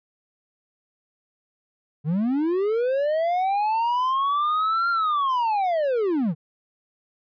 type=linear two-way sweep; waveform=triangle; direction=up then down; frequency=140 to 1396.9 to 140 Hz; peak=-18 dBFS; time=2.04-6.35 s; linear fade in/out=50 ms; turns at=4.9 s; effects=resampled to 11025 Hz